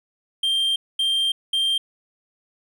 triangle tone bursts at uneven times, 3173 Hz, G7, 20 cents sharp, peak -17 dBFS, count 3, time 0.43-0.76 / 0.99-1.32 / 1.53-1.78 s, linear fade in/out 5 ms, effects none

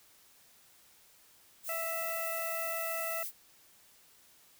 violet noise, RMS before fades -39 dBFS, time 1.63-3.32 s, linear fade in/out 50 ms
harmonic tone, 659.3 Hz, E5, in tune, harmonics 1 / 2 / 3 / 4, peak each -38 / -41 / -43 / -44 dBFS, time 1.69-3.23 s, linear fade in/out 2 ms
effects white hiss -62 dBFS RMS until 4.59 s

